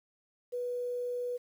sine tone with quantisation, 490.3 Hz, B4, 13 cents flat, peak -32 dBFS, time 0.52-1.38 s, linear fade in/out 20 ms, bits 10, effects none

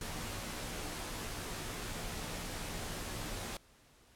pink noise with comb filter, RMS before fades -41 dBFS, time 0.01-3.57 s, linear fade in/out 2 ms, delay 15 ms, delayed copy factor -0.5, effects pink hiss -64 dBFS RMS until 4.15 s + low-pass 12000 Hz 12 dB/octave

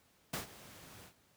pink noise with ADSR envelope, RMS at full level -36 dBFS, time 0.33-1.14 s, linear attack 8 ms, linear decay 120 ms, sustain -18 dB, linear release 100 ms, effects pink hiss -69 dBFS RMS until 1.36 s + high-pass 80 Hz 12 dB/octave

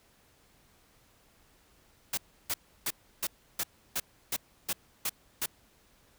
white noise bursts, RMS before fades -31 dBFS, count 10, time 2.13-5.46 s, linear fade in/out 5 ms, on 45 ms, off 320 ms, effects pink hiss -64 dBFS RMS until 6.18 s

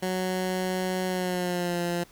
15% pulse tone with pitch glide, 185 to 173.61 Hz, F#3 to F3, 0 to -10 cents, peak -20 dBFS, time 0.02-2.04 s, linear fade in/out 10 ms, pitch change -110 cents, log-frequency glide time 1.07-1.81 s, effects pink hiss -55 dBFS RMS until 2.11 s

